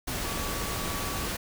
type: tone in noise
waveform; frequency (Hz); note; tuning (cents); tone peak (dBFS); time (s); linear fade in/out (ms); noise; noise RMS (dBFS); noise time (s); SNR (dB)
sine; 1141; C#6; +50; -40; 0.24-1.27; 10; pink; -32; 0.07-1.37; -11
effects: none